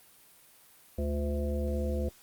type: harmonic tone with a mistuned harmonic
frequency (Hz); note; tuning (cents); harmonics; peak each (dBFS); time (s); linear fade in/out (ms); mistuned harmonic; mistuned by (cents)
73; D2; -10; 1 / 3 / 5 / 7 / 9; -30 / -36 / -39 / -36 / -43; 0.98-2.09; 5; 5; -56
effects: white hiss -58 dBFS RMS until 2.22 s + Opus 32 kbps